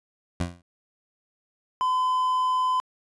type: tone with exponential decay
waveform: 20% pulse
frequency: 87.31 Hz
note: F2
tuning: in tune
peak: -17 dBFS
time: 0.4-0.62 s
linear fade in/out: 5 ms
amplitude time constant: 47 ms
type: tone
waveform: triangle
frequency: 1017 Hz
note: C6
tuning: 50 cents flat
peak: -19 dBFS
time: 1.81-2.8 s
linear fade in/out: 0 ms
effects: resampled to 24000 Hz

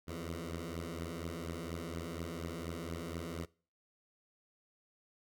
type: beating tone pair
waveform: 10% pulse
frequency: 82 / 86.2 Hz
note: E2 / F2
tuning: -9 / -22 cents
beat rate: 4.2 Hz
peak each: -34 / -35 dBFS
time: 0.07-3.46 s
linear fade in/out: 20 ms
effects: noise-tail reverb RT60 0.4 s tail -22 dB re dry

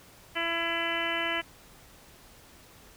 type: harmonic tone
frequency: 335 Hz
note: E4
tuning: 28 cents sharp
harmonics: 1 / 2 / 3 / 4 / 5 / 6 / 7 / 8 / 9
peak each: -38 / -36 / -38 / -38 / -35 / -34 / -37 / -39 / -35 dBFS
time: 0.35-1.42 s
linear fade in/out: 20 ms
effects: pink hiss -54 dBFS RMS until 2.96 s

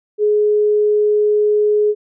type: tone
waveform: sine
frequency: 420 Hz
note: G#4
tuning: 19 cents sharp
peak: -11 dBFS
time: 0.18-1.95 s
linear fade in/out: 50 ms
effects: none

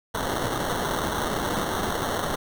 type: noise with sample-and-hold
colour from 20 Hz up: white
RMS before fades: -27 dBFS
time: 0.14-2.36 s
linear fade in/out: 10 ms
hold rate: 2450 Hz
effects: none

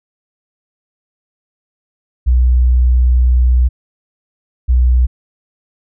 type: tone pair in turn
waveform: sine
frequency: 61.9 / 61.9 Hz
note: B1 / B1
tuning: +5 / +5 cents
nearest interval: unison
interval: 0 cents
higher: neither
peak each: -7 dBFS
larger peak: neither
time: 2.26-3.69 / 4.68-5.07 s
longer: first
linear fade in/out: 20 ms
effects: none

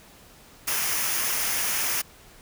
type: noise with comb filter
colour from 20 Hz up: white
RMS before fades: -26 dBFS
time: 0.67-2.02 s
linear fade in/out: 10 ms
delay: 0.25 ms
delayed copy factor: -0.5
effects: pink hiss -51 dBFS RMS until 2.41 s

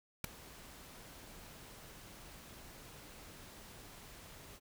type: noise with ADSR envelope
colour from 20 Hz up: pink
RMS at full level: -31 dBFS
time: 0.24-4.6 s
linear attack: 4 ms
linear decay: 5 ms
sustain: -23 dB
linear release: 43 ms
effects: none

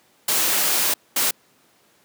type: noise bursts at uneven times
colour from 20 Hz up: white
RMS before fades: -20 dBFS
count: 2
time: 0.28-0.94 / 1.16-1.31 s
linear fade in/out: 5 ms
effects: pink hiss -58 dBFS RMS until 2.04 s + high-pass 200 Hz 12 dB/octave

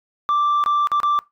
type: tone with dropouts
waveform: sine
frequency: 1174 Hz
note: D6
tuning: 1 cent flat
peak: -13 dBFS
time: 0.29-1.19 s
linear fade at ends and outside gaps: 0 ms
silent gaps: 0.639-0.661 / 0.872-0.917 / 1.002-1.032 s
effects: noise-tail reverb RT60 0.2 s tail -22 dB re dry + tanh soft clip ceiling -14 dBFS

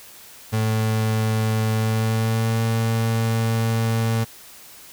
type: tone with pitch glide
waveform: 35% pulse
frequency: 110 to 113.35 Hz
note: A2 to A#2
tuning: 0 to -48 cents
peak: -17 dBFS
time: 0.52-4.25 s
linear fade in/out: 20 ms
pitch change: +52 cents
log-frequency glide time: 1.75-2.61 s
effects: white hiss -44 dBFS RMS until 4.92 s

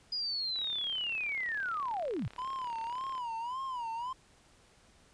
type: linear sweep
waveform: sine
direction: down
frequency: 4962 to 80.4 Hz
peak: -32 dBFS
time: 0.12-2.28 s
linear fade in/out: 5 ms
type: click train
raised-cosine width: 0.3 ms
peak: -33 dBFS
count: 94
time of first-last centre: 0.56-3.18 s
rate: 35.5 Hz
type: tone with vibrato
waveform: triangle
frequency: 983 Hz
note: B5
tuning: 8 cents flat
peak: -33 dBFS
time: 2.38-4.13 s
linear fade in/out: 5 ms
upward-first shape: sine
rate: 1.8 Hz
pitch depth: 150 cents each way
effects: pink hiss -63 dBFS RMS until 5.13 s + resampled to 22050 Hz

